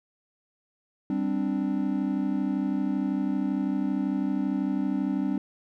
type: chord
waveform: triangle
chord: G suspended fourth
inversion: none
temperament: just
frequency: 196 / 261.3 / 294 Hz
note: G3 / C4 / D4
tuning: 0 / -2 / +2 cents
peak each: -27 dBFS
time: 1.1-5.38 s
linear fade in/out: 2 ms
effects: none